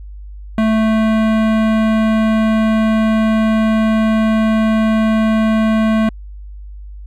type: tone with hard clipping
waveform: sine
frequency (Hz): 220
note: A3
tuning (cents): 0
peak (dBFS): -13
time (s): 0.58-6.09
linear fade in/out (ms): 2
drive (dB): 18
effects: added 50 Hz sine -29 dBFS peak until 7.06 s